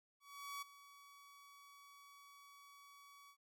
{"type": "tone with ADSR envelope", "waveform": "sawtooth", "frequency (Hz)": 1133, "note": "C#6", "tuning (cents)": 37, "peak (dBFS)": -40, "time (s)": [0.2, 3.37], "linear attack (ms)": 420, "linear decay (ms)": 11, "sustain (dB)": -16, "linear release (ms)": 76, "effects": []}